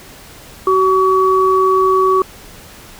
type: tone pair together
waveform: sine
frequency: 378 / 1132.7 Hz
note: F#4 / C#6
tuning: +37 / +37 cents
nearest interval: octave + perfect fifth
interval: 1900 cents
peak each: -12 dBFS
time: 0.67-2.22 s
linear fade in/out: 2 ms
effects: pink hiss -38 dBFS RMS until 2.99 s